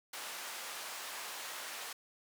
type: band-pass noise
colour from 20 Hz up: pink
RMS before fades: -44 dBFS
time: 0.13-1.93 s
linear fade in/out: 5 ms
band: 820 to 15000 Hz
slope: 12 dB/octave
effects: none